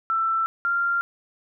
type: tone pair in turn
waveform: sine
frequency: 1334 / 1388.4 Hz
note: E6 / F6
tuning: +20 / -11 cents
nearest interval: minor second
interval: 69 cents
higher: second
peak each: -20 dBFS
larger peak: neither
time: 0.1-0.46 / 0.65-1.01 s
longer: neither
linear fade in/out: 0 ms
effects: none